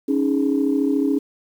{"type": "chord", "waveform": "sine", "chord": "C# suspended second", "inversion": "none", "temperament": "equal", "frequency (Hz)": [277.2, 311.1, 415.3], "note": ["C#4", "D#4", "G#4"], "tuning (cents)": [0, 0, 0], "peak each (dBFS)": [-18, -22, -24], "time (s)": [0.08, 1.19], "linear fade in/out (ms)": 10, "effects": ["tanh soft clip ceiling -8 dBFS", "8-bit"]}